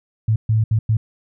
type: tone bursts at uneven times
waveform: sine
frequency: 110 Hz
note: A2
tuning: in tune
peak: -13 dBFS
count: 4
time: 0.28-0.36 / 0.49-0.64 / 0.71-0.79 / 0.89-0.97 s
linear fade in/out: 5 ms
effects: none